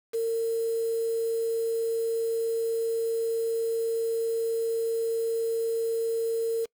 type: tone with quantisation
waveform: sine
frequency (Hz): 456.1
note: A#4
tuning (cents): -38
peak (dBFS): -24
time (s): 0.13-6.66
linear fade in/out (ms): 20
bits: 7
effects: noise-tail reverb RT60 0.1 s tail -24 dB re dry